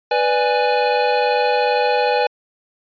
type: chord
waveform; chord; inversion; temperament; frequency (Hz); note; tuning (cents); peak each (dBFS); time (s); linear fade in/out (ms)
square; G# diminished; first; equal with one note detuned; 493.9 / 591.4 / 830.6; B4 / D5 / G#5; 0 / +12 / 0; -19 / -23 / -19; 0.11-2.27; 5
effects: resampled to 11025 Hz